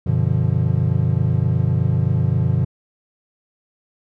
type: chord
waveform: triangle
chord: G dominant seventh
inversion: none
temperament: equal with one note detuned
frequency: 95.59 / 123.47 / 146.83 / 174.61 Hz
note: G2 / B2 / D3 / F3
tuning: -43 / 0 / 0 / 0 cents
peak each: -19 / -17 / -19 / -22 dBFS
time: 0.06-2.65 s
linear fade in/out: 10 ms
effects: none